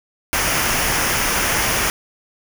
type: noise with comb filter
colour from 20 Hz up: pink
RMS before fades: -19 dBFS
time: 0.33-1.9 s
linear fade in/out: 0 ms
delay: 0.25 ms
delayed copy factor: -0.55
effects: none